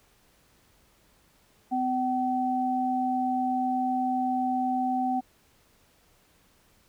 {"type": "tone pair together", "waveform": "sine", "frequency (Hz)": [254.3, 762], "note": ["C4", "G5"], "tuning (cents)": [-49, -49], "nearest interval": "octave + perfect fifth", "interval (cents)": 1900, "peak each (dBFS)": [-28, -26], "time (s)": [1.71, 5.21], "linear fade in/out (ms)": 20, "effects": ["pink hiss -63 dBFS RMS until 6.88 s"]}